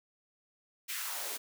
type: noise with high-pass filter sweep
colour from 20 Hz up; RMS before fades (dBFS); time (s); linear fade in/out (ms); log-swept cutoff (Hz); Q
white; -38; 0.88-1.38; 20; 2300 to 310; 1.9
effects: none